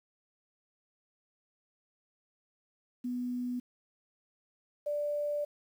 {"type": "tone pair in turn", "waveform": "sine", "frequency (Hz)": [246.9, 587.2], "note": ["B3", "D5"], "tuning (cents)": [0, 0], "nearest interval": "octave + minor third", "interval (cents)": 1500, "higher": "second", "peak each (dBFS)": [-32, -30], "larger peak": "second", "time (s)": [[3.04, 3.6], [4.86, 5.45]], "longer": "second", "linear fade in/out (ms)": 10, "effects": ["10-bit"]}